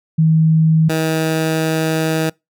sine / 15% pulse tone pair in turn, 159.5 / 159.5 Hz, D#3 / D#3, +43 / +43 cents, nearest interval unison, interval 0 cents, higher neither, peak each -9 dBFS, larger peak neither, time 0.18-0.89 / 0.89-2.3 s, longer second, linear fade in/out 10 ms, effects noise-tail reverb RT60 0.2 s tail -25 dB re dry

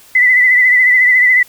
sine tone with vibrato, 2000 Hz, B6, 21 cents sharp, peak -6 dBFS, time 0.15-1.43 s, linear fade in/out 5 ms, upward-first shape sine, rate 14 Hz, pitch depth 45 cents each way, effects white hiss -43 dBFS RMS until 1.48 s

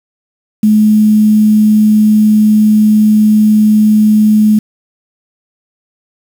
sine tone with quantisation, 213.6 Hz, G#3, 49 cents sharp, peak -4 dBFS, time 0.63-4.59 s, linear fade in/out 5 ms, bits 5, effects none

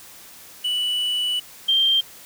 triangle / sine tone pair in turn, 2960 / 3167 Hz, F#7 / G7, 0 / +17 cents, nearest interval minor second, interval 117 cents, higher second, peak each -19 / -15 dBFS, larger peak second, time 0.64-1.4 / 1.68-2.01 s, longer first, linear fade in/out 10 ms, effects white hiss -44 dBFS RMS until 2.25 s

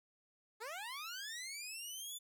15% pulse linear sweep, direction up, 410 to 3520 Hz, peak -37 dBFS, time 0.6-2.19 s, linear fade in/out 20 ms, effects none

